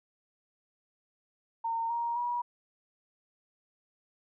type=tone with pitch steps; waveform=sine; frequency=915 / 939.1 / 963.8 Hz; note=A#5 / A#5 / B5; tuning=-32 / +13 / -43 cents; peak=-29 dBFS; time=1.64-2.42 s; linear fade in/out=10 ms; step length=260 ms; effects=none